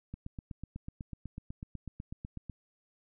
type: click train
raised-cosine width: 5 ms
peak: -28 dBFS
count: 20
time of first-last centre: 0.14-2.497 s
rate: 8.06 Hz
effects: none